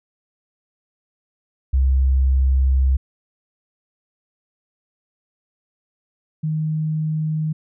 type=tone pair in turn; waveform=sine; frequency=66.1 / 155.77 Hz; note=C2 / D#3; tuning=+18 / +2 cents; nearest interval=octave + minor third; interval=1484 cents; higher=second; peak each=-13 / -19 dBFS; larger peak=first; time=1.73-2.97 / 6.43-7.53 s; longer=first; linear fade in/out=10 ms; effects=none